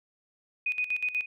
sine tone with tremolo, 2489 Hz, D#7, in tune, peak -25 dBFS, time 0.66-1.26 s, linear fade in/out 5 ms, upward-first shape square, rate 8.2 Hz, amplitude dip 75%, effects none

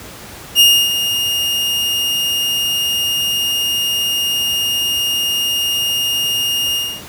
40% pulse tone with ADSR envelope, 2840 Hz, F7, 28 cents sharp, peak -4 dBFS, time 0.55-7.03 s, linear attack 48 ms, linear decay 290 ms, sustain -10 dB, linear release 280 ms, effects pink hiss -34 dBFS RMS until 7.08 s + high-pass 60 Hz 12 dB/octave

